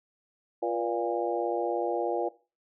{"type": "harmonic tone with a mistuned harmonic", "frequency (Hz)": 116.54, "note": "A#2", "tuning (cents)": 0, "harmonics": [3, 4, 5, 6, 7], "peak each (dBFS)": [-31, -32, -33, -34, -34], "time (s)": [0.62, 2.29], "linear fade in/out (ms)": 10, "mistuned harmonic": 4, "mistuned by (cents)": 61, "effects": ["noise-tail reverb RT60 0.3 s tail -17 dB re dry"]}